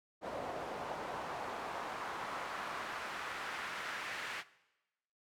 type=noise with band-pass filter sweep; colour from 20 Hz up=pink; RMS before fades=-42 dBFS; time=0.21-4.44 s; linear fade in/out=50 ms; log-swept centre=640 to 1900 Hz; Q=1.4; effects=noise-tail reverb RT60 1.0 s tail -19 dB re dry